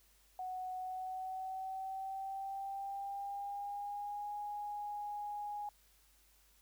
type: tone with pitch glide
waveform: sine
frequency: 741 to 827 Hz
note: F#5 to G#5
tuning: +2 to -8 cents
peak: -39 dBFS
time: 0.39-5.69 s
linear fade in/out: 2 ms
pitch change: +190 cents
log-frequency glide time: 0.77-4.33 s
effects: added 50 Hz sine -70 dBFS peak until 6.61 s + white hiss -69 dBFS RMS until 6.61 s